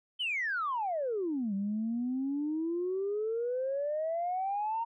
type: exponential two-way sweep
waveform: sine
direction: down then up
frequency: 3136 to 193.5 to 934 Hz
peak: -29 dBFS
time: 0.19-4.85 s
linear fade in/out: 20 ms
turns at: 1.54 s
effects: tanh soft clip ceiling -25 dBFS